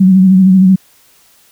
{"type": "tone with vibrato", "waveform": "sine", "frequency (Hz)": 188.1, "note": "F#3", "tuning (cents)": 29, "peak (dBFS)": -3, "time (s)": [0, 0.76], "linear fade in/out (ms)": 10, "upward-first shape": "sine", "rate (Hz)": 13, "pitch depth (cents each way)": 44, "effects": ["white hiss -48 dBFS RMS until 1.51 s"]}